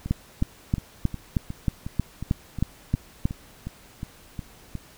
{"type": "two click trains", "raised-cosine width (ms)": 5, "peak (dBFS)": [-19, -9], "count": [14, 11], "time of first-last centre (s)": [[0.06, 4.753], [0.11, 3.255]], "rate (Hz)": [2.77, 3.18], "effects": ["pink hiss -51 dBFS RMS until 4.97 s"]}